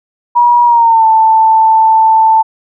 sine tone with pitch glide, 960 to 885.4 Hz, B5 to A5, -49 to +11 cents, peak -4 dBFS, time 0.35-2.43 s, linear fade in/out 20 ms, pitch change -140 cents, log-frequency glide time 0.65-1.06 s, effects none

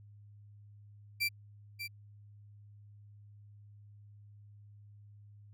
30% pulse tone with echo, 2349 Hz, D7, in tune, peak -27 dBFS, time 1.2-1.29 s, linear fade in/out 20 ms, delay 590 ms, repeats 1, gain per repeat -9 dB, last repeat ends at 1.88 s, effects added 103 Hz sine -53 dBFS peak until 5.53 s

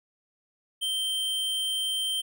square tone, 3131 Hz, G7, 3 cents flat, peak -27 dBFS, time 0.81-2.22 s, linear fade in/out 20 ms, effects none

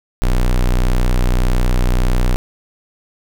square tone, 30.85 Hz, B0, 1 cent flat, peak -12 dBFS, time 0.22-2.36 s, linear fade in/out 0 ms, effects none

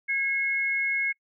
sine tone pair together, 1648 / 2173 Hz, G#6 / C#7, -14 / -35 cents, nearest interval perfect fourth, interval 479 cents, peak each -32 / -24 dBFS, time 0.08-1.13 s, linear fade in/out 20 ms, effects noise-tail reverb RT60 0.1 s tail -25 dB re dry

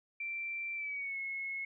sine tone with pitch glide, 2349 to 2179 Hz, D7 to C#7, 0 to -30 cents, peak -36 dBFS, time 0.2-1.65 s, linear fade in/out 5 ms, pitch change -130 cents, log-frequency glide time 0.75-1.18 s, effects none

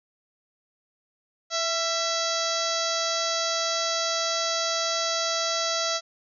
harmonic tone with a mistuned harmonic, 660 Hz, E5, 2 cents sharp, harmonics 1 / 2 / 3 / 4 / 5 / 6 / 7 / 8 / 9 / 10, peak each -30 / -31 / -36 / -41 / -35 / -32 / -33 / -34 / -34 / -37 dBFS, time 1.5-6.01 s, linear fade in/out 50 ms, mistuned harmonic 2, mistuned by +40 cents, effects none

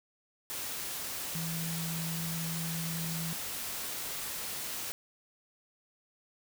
sine tone in noise, 164.81 Hz, E3, in tune, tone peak -35 dBFS, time 1.35-3.33 s, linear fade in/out 0 ms, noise white, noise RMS -38 dBFS, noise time 0.5-4.92 s, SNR 0 dB, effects none

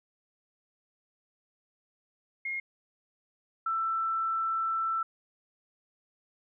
sine tone pair in turn, 2143 / 1331.5 Hz, C7 / E6, +41 / +17 cents, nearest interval minor sixth, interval 824 cents, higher first, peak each -31 / -27 dBFS, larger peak second, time 2.45-2.6 / 3.66-5.03 s, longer second, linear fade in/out 5 ms, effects none

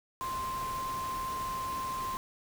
sine tone in noise, 1046.5 Hz, C6, in tune, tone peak -33 dBFS, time 0.21-2.17 s, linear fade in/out 0 ms, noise pink, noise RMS -43 dBFS, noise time 0.21-2.17 s, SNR +7 dB, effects none

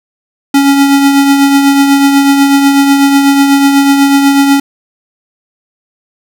square tone with tremolo, 278.4 Hz, C#4, 8 cents sharp, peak -3 dBFS, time 0.54-4.6 s, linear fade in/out 5 ms, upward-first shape triangle, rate 8.1 Hz, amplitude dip 45%, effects none

